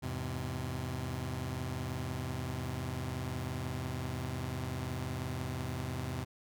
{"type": "chord", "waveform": "sawtooth", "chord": "E augmented", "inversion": "none", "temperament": "just", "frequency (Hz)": [82.41, 103.01, 128.76], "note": ["E2", "G#2", "B#2"], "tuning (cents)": [0, -14, -27], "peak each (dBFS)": [-37, -38, -34], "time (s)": [0.02, 6.25], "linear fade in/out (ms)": 20, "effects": []}